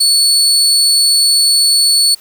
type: tone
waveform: 30% pulse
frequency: 4428 Hz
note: C#8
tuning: 3 cents flat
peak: -5 dBFS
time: 0-2.15 s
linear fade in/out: 10 ms
effects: white hiss -43 dBFS RMS until 2.2 s